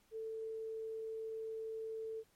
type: tone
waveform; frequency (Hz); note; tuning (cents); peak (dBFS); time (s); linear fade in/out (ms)
sine; 443.9; A4; +15; -40; 0.11-2.24; 50
effects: pink hiss -72 dBFS RMS until 2.35 s + MP3 64 kbps